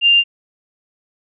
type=tone; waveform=sine; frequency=2794 Hz; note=F7; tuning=in tune; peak=-8 dBFS; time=0.01-0.24 s; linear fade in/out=50 ms; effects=none